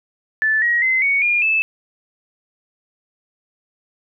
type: tone with pitch steps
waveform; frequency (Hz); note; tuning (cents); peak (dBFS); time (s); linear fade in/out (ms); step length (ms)
sine; 1750 / 1897.4 / 2057 / 2230 / 2418 / 2622; A6 / A#6 / C7 / C#7 / D7 / E7; -10 / +30 / -30 / +10 / +50 / -10; -14; 0.42-1.62; 0; 200
effects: none